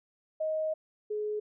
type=tone pair in turn; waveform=sine; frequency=627 / 422.4 Hz; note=D#5 / G#4; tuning=+13 / +29 cents; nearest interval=perfect fifth; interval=684 cents; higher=first; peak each=-28 / -30 dBFS; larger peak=first; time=0.4-0.74 / 1.1-1.4 s; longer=first; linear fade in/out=10 ms; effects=none